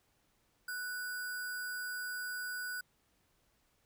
sine tone with sample-and-hold, 1480 Hz, F#6, in tune, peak -37 dBFS, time 0.68-2.81 s, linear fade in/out 5 ms, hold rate 6300 Hz, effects pink hiss -74 dBFS RMS until 3.85 s

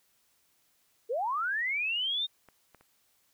sine linear sweep, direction up, 420 to 3711 Hz, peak -28 dBFS, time 1.09-2.27 s, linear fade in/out 20 ms
clicks, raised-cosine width 0.5 ms, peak -38 / -38 / -42 dBFS, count 3, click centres 2.487 / 2.747 / 2.81 s
effects white hiss -70 dBFS RMS until 3.33 s

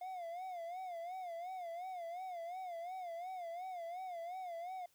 triangle tone with vibrato, 710 Hz, F5, 28 cents sharp, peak -40 dBFS, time 0.01-4.86 s, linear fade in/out 5 ms, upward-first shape sine, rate 2.8 Hz, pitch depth 110 cents each way, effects white hiss -73 dBFS RMS until 4.94 s

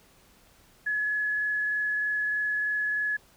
sine tone with frequency modulation, 1698 Hz, G#6, 38 cents sharp, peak -25 dBFS, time 0.86-3.17 s, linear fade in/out 10 ms, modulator 23.2 Hz, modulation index 0.47, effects pink hiss -59 dBFS RMS until 3.36 s

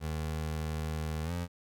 25% pulse tone with pitch glide, 78.1 to 87.16 Hz, D#2 to F2, +7 to -3 cents, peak -29 dBFS, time 0-1.48 s, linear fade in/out 50 ms, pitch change +190 cents, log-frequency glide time 1.23-1.32 s, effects none

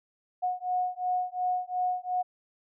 sine beating tone pair, 727 / 729.8 Hz, F#5 / F#5, -31 / -24 cents, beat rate 2.8 Hz, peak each -30 dBFS, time 0.42-2.23 s, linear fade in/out 20 ms, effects none

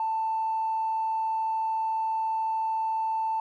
triangle tone with tanh clipping, 887 Hz, A5, 14 cents sharp, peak -25 dBFS, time 0-3.4 s, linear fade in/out 2 ms, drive 4 dB, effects none

